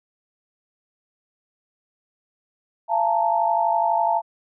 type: tone cluster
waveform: sine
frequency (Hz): 682 / 861 / 913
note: F5 / A5 / A#5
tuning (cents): -41 / -38 / -36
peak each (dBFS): -22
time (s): 2.88-4.22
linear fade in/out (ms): 50
effects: none